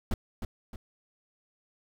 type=noise with echo; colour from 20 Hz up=brown; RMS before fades=-27 dBFS; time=0.11-0.14 s; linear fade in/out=2 ms; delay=310 ms; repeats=2; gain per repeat=-7 dB; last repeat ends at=0.76 s; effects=none